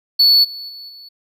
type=tone with level steps; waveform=triangle; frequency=4435 Hz; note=C#8; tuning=in tune; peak=-7 / -27 / -31 / -35 dBFS; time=0.19-1.09 s; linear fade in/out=10 ms; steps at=0.43 / 0.68 / 0.88 s; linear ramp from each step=20 ms; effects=none